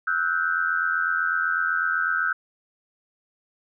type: tone cluster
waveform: sine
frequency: 1306 / 1470 / 1558 Hz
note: E6 / F#6 / G6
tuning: -17 / -12 / -11 cents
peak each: -27 / -25 / -25 dBFS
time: 0.07-2.33 s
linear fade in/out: 5 ms
effects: none